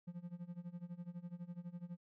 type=tone with tremolo; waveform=triangle; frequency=174.61 Hz; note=F3; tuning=in tune; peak=-40 dBFS; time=0.07-1.97 s; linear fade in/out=10 ms; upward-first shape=sine; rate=12 Hz; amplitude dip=90%; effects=none